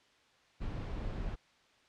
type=noise; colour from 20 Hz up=brown; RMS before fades=-38 dBFS; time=0.6-1.36 s; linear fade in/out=20 ms; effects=white hiss -66 dBFS RMS until 1.88 s + low-pass 4000 Hz 12 dB/octave